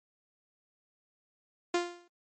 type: tone with exponential decay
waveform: sawtooth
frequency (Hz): 349.2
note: F4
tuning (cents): 0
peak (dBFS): -20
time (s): 1.74-2.08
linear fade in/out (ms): 5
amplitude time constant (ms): 73
effects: MP3 32 kbps